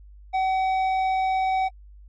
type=tone with tanh clipping; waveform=sine; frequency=758 Hz; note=F#5; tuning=42 cents sharp; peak=-22 dBFS; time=0.33-1.69 s; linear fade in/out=20 ms; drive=9 dB; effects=added 50 Hz sine -44 dBFS peak until 2.08 s + AAC 48 kbps